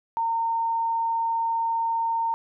sine tone, 915 Hz, A#5, 32 cents flat, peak -22 dBFS, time 0.17-2.34 s, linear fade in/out 0 ms, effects none

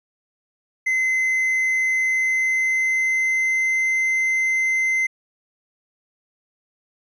triangle tone with pitch glide, 2054 to 2069 Hz, C7 to C7, -33 to -20 cents, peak -16 dBFS, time 0.86-5.07 s, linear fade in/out 10 ms, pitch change +13 cents, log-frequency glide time 2.03-3.86 s, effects resampled to 22050 Hz

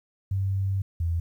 sine tone pair in turn, 97 / 84.07 Hz, G2 / E2, -18 / +35 cents, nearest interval major second, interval 247 cents, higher first, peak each -23 dBFS, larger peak neither, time 0.31-0.82 / 1-1.2 s, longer first, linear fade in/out 5 ms, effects 10-bit

